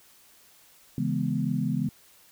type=chord; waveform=sine; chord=C# minor seventh; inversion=none; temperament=equal; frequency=138.59 / 164.81 / 207.7 / 246.9 Hz; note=C#3 / E3 / G#3 / B3; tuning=0 / 0 / 0 / 0 cents; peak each=-30 dBFS; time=0.98-1.89 s; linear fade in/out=2 ms; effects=white hiss -57 dBFS RMS until 2.31 s